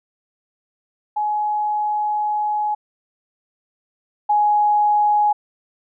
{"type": "tone pair in turn", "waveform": "sine", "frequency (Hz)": [842, 835.7], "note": ["G#5", "G#5"], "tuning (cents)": [24, 11], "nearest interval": "unison", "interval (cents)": 13, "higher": "first", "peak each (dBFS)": [-18, -13], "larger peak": "second", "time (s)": [[1.16, 2.75], [4.29, 5.33]], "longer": "first", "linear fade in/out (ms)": 10, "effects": []}